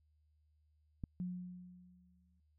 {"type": "click", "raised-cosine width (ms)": 5, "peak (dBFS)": -29, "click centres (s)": 1.038}
{"type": "tone with exponential decay", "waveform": "sine", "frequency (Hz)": 180, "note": "F#3", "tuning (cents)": -47, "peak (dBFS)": -36, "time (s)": [1.2, 2.4], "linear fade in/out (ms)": 0, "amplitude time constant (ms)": 260}
{"effects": ["added 76 Hz sine -70 dBFS peak until 2.58 s"]}